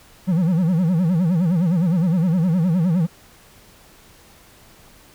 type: tone with vibrato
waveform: triangle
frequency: 173.1 Hz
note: F3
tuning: 15 cents flat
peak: -13 dBFS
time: 0.27-3.07 s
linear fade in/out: 20 ms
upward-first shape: sine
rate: 9.7 Hz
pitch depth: 170 cents each way
effects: pink hiss -49 dBFS RMS until 5.14 s